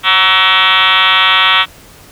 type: tone with frequency modulation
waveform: sine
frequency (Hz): 2280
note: C#7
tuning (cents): +48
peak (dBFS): -6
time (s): 0.03-1.66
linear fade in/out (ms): 50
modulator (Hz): 192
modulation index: 6.7
effects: pink hiss -39 dBFS RMS until 2.11 s